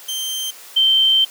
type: tone pair in turn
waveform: sawtooth / sine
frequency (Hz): 3136 / 3118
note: G7 / G7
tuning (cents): 0 / -10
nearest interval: unison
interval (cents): 10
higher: first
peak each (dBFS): -19 / -11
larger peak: second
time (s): 0.08-0.51 / 0.76-1.25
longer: second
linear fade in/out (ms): 10
effects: white hiss -40 dBFS RMS until 1.3 s + high-pass 400 Hz 12 dB/octave